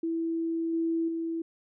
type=tone with level steps; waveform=sine; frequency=329.6 Hz; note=E4; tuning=in tune; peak=-27 / -25 / -29 dBFS; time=0.03-1.42 s; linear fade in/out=5 ms; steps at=0.73 / 1.08 s; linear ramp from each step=5 ms; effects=none